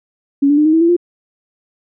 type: tone with pitch steps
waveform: sine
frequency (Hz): 280 / 290.5 / 301.5 / 312.8 / 324.6 / 336.8 / 349.5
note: C#4 / D4 / D4 / D#4 / E4 / E4 / F4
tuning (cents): +18 / -19 / +46 / +9 / -27 / +37 / +1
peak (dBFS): -8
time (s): 0.42-0.966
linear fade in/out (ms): 10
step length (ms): 78
effects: none